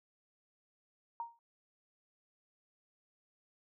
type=tone with exponential decay; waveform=sine; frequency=932.3 Hz; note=A#5; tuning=in tune; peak=-34 dBFS; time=1.2-1.39 s; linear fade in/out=1 ms; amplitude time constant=41 ms; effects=none